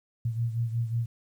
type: beating tone pair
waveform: sine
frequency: 115.3 / 120.8 Hz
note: A#2 / B2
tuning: -19 / -38 cents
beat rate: 5.5 Hz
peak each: -27 / -33 dBFS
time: 0.25-1.06 s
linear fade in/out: 5 ms
effects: 10-bit